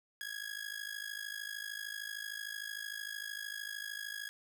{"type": "tone with amplitude modulation", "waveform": "sawtooth", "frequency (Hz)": 1661.2, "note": "G#6", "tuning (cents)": 0, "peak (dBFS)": -33, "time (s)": [0.21, 4.29], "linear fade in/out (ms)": 0, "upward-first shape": "sine", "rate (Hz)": 53.2, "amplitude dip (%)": 85, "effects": []}